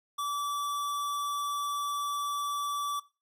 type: tone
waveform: square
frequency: 1156 Hz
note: D6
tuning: 28 cents flat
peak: -31 dBFS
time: 0.18-3 s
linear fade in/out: 10 ms
effects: noise-tail reverb RT60 0.3 s tail -19 dB re dry + resampled to 32000 Hz